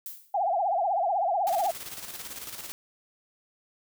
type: noise with exponential decay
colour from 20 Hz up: violet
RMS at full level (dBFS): -35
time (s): 0.06-0.39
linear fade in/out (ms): 1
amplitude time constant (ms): 71
type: tone with vibrato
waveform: sine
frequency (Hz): 740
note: F#5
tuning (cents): 0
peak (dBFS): -23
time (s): 0.34-1.71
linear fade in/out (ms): 5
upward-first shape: triangle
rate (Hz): 16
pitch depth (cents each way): 230
type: noise with tremolo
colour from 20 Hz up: white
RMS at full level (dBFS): -38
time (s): 1.47-2.72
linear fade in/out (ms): 0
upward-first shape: square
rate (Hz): 18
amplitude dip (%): 50
effects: none